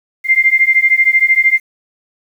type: beating tone pair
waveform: sine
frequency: 2093 / 2106 Hz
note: C7 / C7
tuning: 0 / +11 cents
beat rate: 13 Hz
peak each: -11 dBFS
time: 0.24-1.6 s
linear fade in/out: 50 ms
effects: 7-bit